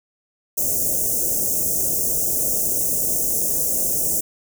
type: band-stop noise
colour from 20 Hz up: white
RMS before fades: -21 dBFS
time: 0.57-4.21 s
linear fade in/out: 10 ms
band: 660 to 6100 Hz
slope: 48 dB/octave
effects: none